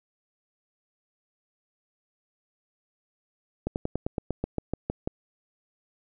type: slowing click train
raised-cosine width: 2 ms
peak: -14 dBFS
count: 12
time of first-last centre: 3.67-5.075 s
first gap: 89 ms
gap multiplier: 1.07
effects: none